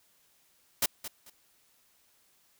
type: noise with echo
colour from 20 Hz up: white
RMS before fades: -26 dBFS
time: 0.82-0.86 s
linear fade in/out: 5 ms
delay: 220 ms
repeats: 2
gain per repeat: -13 dB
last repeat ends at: 1.3 s
effects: white hiss -67 dBFS RMS until 2.59 s